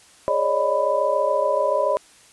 sine tone cluster, 414.6 / 552 / 579 / 613 / 994 Hz, G#4 / C#5 / D5 / D#5 / B5, -3 / -7 / -25 / -26 / +11 cents, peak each -29 / -23 / -26 / -22 / -24 dBFS, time 0.28-1.97 s, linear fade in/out 0 ms, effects white hiss -51 dBFS RMS until 2.32 s + resampled to 24000 Hz

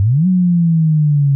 sine exponential two-way sweep, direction up then down, 92.5 to 187.2 to 137.8 Hz, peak -9 dBFS, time 0-1.35 s, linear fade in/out 0 ms, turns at 0.27 s, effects none

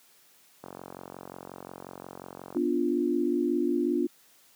click train, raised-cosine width 1 ms, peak -26 dBFS, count 89, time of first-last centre 0.64-2.57 s, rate 45.6 Hz
sine chord, B diminished, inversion none, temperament equal with one note detuned, 246.9 / 292.3 / 349.2 Hz, B3 / D4 / F4, 0 / -8 / 0 cents, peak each -29 / -28 / -27 dBFS, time 2.55-4.07 s, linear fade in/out 10 ms
effects white hiss -60 dBFS RMS until 4.55 s + high-pass 150 Hz 12 dB/octave

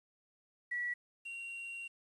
sine / triangle tone pair in turn, 1940 / 2754 Hz, B6 / F7, -31 / -25 cents, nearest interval tritone, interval 606 cents, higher second, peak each -34 / -40 dBFS, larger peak first, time 0.71-0.94 / 1.25-1.88 s, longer second, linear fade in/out 10 ms, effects resampled to 24000 Hz + 11-bit

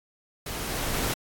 pink noise with level ramp, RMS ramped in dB -34 to -27 dBFS, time 0.46-1.14 s, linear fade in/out 5 ms, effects AAC 64 kbps

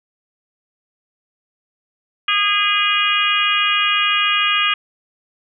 harmonic tone, 409.7 Hz, G#4, 24 cents flat, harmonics 3 / 4 / 5 / 6 / 7 / 8, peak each -20 / -24 / -25 / -20 / -19 / -24 dBFS, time 2.28-4.74 s, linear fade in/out 5 ms, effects none

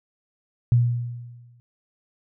sine tone with exponential decay, 120 Hz, B2, 49 cents flat, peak -12 dBFS, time 0.72-1.6 s, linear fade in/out 0 ms, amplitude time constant 190 ms, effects none

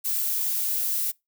violet noise, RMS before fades -26 dBFS, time 0.04-1.12 s, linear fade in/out 20 ms, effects noise-tail reverb RT60 0.2 s tail -24 dB re dry

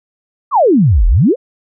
sine exponential two-way sweep, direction down then up, 1244.5 to 37.35 to 579 Hz, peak -6 dBFS, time 0.51-1.36 s, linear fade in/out 50 ms, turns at 1.07 s, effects none

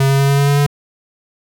square tone with pitch steps, 136 / 137.26 / 138.54 / 139.82 / 141.12 / 142.43 / 143.75 Hz, C#3 / C#3 / C#3 / C#3 / C#3 / C#3 / D3, -33 / -17 / -1 / +15 / +31 / +47 / -37 cents, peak -11 dBFS, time 0-0.665 s, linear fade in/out 5 ms, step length 95 ms, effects none

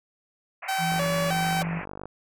white band-pass noise, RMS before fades -38 dBFS, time 0.62-1.85 s, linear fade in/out 10 ms, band 570 to 2600 Hz, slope 96 dB/octave
sawtooth tone with vibrato, 662 Hz, E5, 7 cents sharp, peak -21 dBFS, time 0.68-1.63 s, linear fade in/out 10 ms, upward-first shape square, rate 1.6 Hz, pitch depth 260 cents each way
sine tone, 167.5 Hz, E3, 28 cents sharp, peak -27 dBFS, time 0.78-1.82 s, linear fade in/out 50 ms
click train, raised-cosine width 1 ms, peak -23 dBFS, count 57, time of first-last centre 0.92-2.056 s, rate 49.3 Hz
effects none

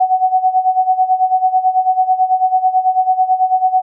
sine tone with tremolo, 746 Hz, F#5, 14 cents sharp, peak -7 dBFS, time 0-3.82 s, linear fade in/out 10 ms, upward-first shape sine, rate 9.1 Hz, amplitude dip 80%, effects none

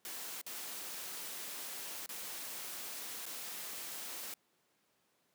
white noise with dropouts, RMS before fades -44 dBFS, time 0.05-4.34 s, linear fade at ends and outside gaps 1 ms, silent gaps 0.414-0.464 / 2.061-2.091 / 3.256-3.263 s, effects pink hiss -75 dBFS RMS until 5.34 s + high-pass 200 Hz 12 dB/octave

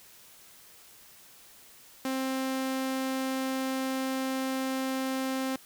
sawtooth tone, 263.7 Hz, C4, 14 cents sharp, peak -25 dBFS, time 2.05-5.56 s, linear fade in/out 2 ms, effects white hiss -54 dBFS RMS until 5.65 s

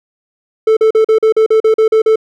triangle tone bursts, 440 Hz, A4, in tune, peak -4 dBFS, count 11, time 0.67-2.158 s, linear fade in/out 5 ms, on 98 ms, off 41 ms, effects none

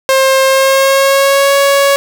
sawtooth tone with pitch glide, 532 to 557.8 Hz, C5 to C#5, +29 to +11 cents, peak -3 dBFS, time 0.09-1.96 s, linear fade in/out 0 ms, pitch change +82 cents, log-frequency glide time 0.45-1.56 s, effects none

